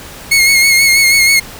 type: tone with vibrato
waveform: sawtooth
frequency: 2171 Hz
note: C#7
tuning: 37 cents flat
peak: -3 dBFS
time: 0.31-1.4 s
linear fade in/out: 10 ms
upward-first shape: sine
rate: 6.2 Hz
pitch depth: 38 cents each way
effects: pink hiss -31 dBFS RMS until 1.59 s